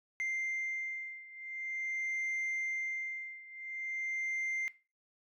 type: beating tone pair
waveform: sine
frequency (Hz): 2093 / 2093.46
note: C7 / C7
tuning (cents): 0 / 0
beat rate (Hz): 0.46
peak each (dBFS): -35 / -37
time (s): 0.2-4.68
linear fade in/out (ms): 0
effects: noise-tail reverb RT60 0.3 s tail -18 dB re dry + tanh soft clip ceiling -31 dBFS